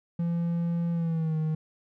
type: tone with pitch glide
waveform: triangle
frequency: 170 to 156.79 Hz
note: F3 to D#3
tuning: -46 to +14 cents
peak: -23 dBFS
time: 0.19-1.55 s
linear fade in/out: 5 ms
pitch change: -140 cents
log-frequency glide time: 0.92-1.37 s
effects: none